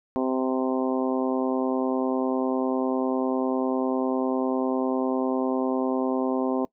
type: harmonic tone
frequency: 130 Hz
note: C3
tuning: 11 cents flat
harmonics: 2 / 3 / 4 / 5 / 6 / 7 / 8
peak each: -25 / -29 / -31 / -33 / -35 / -36 / -37 dBFS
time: 0.16-6.65 s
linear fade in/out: 0 ms
effects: noise-tail reverb RT60 0.1 s tail -22 dB re dry